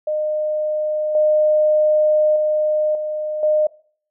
sine tone with level steps, 611 Hz, D#5, 32 cents flat, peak -18 / -12 / -15 / -21 / -13 dBFS, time 0.07-3.67 s, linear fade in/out 5 ms, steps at 1.15 / 2.36 / 2.95 / 3.43 s, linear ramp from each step 2 ms, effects noise-tail reverb RT60 0.5 s tail -21 dB re dry

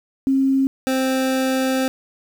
sine / 25% pulse tone pair in turn, 268.8 / 262.2 Hz, C4 / C4, +47 / +4 cents, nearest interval unison, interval 43 cents, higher first, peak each -14 dBFS, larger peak neither, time 0.27-0.67 / 0.87-1.88 s, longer second, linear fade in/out 0 ms, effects 8-bit

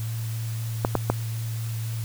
clicks, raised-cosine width 1 ms, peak -6 dBFS, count 3, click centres 0.849 / 0.953 / 1.1 s, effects added 113 Hz sine -27 dBFS peak until 2.04 s + white hiss -42 dBFS RMS until 2.04 s

